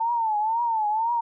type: tone with vibrato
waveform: sine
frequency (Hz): 892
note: A5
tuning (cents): +23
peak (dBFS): -21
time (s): 0-1.21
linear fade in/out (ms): 10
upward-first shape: triangle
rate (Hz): 2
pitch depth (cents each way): 130
effects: none